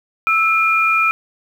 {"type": "tone pair together", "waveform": "sine", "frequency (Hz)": [1318.5, 2411], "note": ["E6", "D7"], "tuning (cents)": [0, 45], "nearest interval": "minor seventh", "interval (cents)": 1045, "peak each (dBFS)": -15, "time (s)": [0.27, 1.11], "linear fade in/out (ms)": 0, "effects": ["7-bit"]}